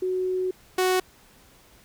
sine / sawtooth tone pair in turn, 370 / 370 Hz, F#4 / F#4, 0 / 0 cents, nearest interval unison, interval 0 cents, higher neither, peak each -23 / -16 dBFS, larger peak second, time 0.02-0.51 / 0.78-1 s, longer first, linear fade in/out 5 ms, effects pink hiss -55 dBFS RMS until 1.84 s

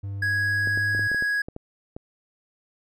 triangle tone with pitch glide, 99.2 to 103.83 Hz, G2 to G#2, +21 to 0 cents, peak -27 dBFS, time 0.03-1.08 s, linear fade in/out 10 ms, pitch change +79 cents, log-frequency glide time 0.18-0.96 s
triangle tone, 1661.2 Hz, G#6, in tune, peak -20 dBFS, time 0.22-1.42 s, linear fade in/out 5 ms
clicks, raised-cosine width 2 ms, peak -22 dBFS, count 10, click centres 0.673 / 0.775 / 0.949 / 0.994 / 1.116 / 1.146 / 1.224 / 1.485 / 1.564 / 1.965 s
effects none

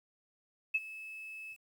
sine tone with ADSR envelope, 2600 Hz, E7, 24 cents flat, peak -25 dBFS, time 0.74-1.57 s, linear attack 11 ms, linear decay 37 ms, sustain -18 dB, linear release 55 ms, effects 10-bit

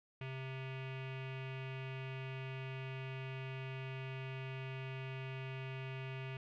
square tone with low-pass filter, 132 Hz, C3, 16 cents sharp, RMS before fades -44 dBFS, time 0.21-6.37 s, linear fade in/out 2 ms, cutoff 2600 Hz, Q 4.3, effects none

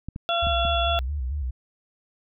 clicks, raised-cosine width 5 ms, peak -20 dBFS, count 4, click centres 0.086 / 0.161 / 0.469 / 0.652 s
harmonic tone, 683 Hz, F5, 39 cents flat, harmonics 1 / 2 / 4 / 5, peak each -24 / -28 / -32 / -27 dBFS, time 0.29-0.99 s, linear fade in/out 0 ms
sine tone with vibrato, 68.1 Hz, C#2, 30 cents flat, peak -25 dBFS, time 0.42-1.51 s, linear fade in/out 10 ms, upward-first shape square, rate 4.5 Hz, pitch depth 130 cents each way
effects none

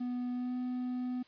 triangle tone with pitch glide, 246.9 to 250.1 Hz, B3 to B3, 0 to +22 cents, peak -31 dBFS, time 0-1.23 s, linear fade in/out 10 ms, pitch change +22 cents, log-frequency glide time 0.32-0.55 s, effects white hiss -63 dBFS RMS until 1.27 s + resampled to 11025 Hz

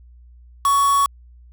triangle tone with quantisation, 1118 Hz, C#6, 14 cents sharp, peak -12 dBFS, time 0.65-1.06 s, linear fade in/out 2 ms, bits 4, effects added 60 Hz sine -43 dBFS peak until 1.52 s

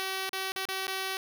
5% pulse tone with dropouts, 381.6 Hz, G4, 47 cents flat, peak -20 dBFS, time 0-1.17 s, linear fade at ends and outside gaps 0 ms, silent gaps 0.293-0.331 / 0.519-0.561 / 0.653-0.687 / 0.869-0.879 s, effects none

